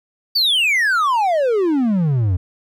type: exponential sweep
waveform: triangle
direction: down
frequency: 4699 to 85 Hz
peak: -12 dBFS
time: 0.35-2.37 s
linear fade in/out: 10 ms
effects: none